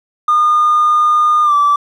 triangle tone with pitch glide, 1218 to 1160.3 Hz, D#6 to D6, -37 to -21 cents, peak -5 dBFS, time 0.28-1.76 s, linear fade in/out 5 ms, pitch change -84 cents, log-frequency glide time 1.43-1.54 s, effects tanh soft clip ceiling -5 dBFS

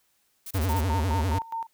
blue noise bursts, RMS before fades -38 dBFS, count 5, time 0.46-0.809 s, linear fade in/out 5 ms, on 49 ms, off 26 ms
square tone with vibrato, 85.1 Hz, F2, 44 cents flat, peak -24 dBFS, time 0.54-1.39 s, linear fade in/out 10 ms, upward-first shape sine, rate 10 Hz, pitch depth 250 cents each way
sine tone with tremolo, 910 Hz, A#5, 42 cents flat, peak -28 dBFS, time 0.69-1.67 s, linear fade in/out 5 ms, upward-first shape square, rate 4.8 Hz, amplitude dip 80%
effects white hiss -69 dBFS RMS until 1.73 s

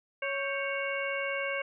harmonic tone with a mistuned harmonic, 554.4 Hz, C#5, in tune, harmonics 1 / 2 / 3 / 4 / 5, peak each -34 / -40 / -37 / -35 / -39 dBFS, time 0.22-1.62 s, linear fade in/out 5 ms, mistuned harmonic 3, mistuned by -88 cents, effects none

